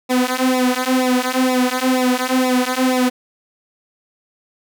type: tone with flanger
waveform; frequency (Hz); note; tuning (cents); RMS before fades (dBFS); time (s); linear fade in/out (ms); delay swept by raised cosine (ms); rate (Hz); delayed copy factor
sawtooth; 254.4; C4; -48; -17; 0.09-3.1; 20; 0.63 to 4.33; 2.1; -1
effects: none